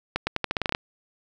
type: accelerating click train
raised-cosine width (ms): 0.3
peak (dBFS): -8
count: 11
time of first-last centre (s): 0.16-0.749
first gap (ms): 110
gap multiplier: 0.85
effects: none